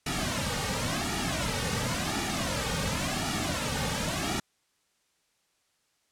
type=noise with flanger; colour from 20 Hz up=pink; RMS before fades=-30 dBFS; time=0.06-4.4 s; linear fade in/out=5 ms; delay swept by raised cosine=1.9 to 3 ms; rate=0.93 Hz; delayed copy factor=-0.8; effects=white hiss -72 dBFS RMS until 6.11 s + low-pass 9000 Hz 12 dB/octave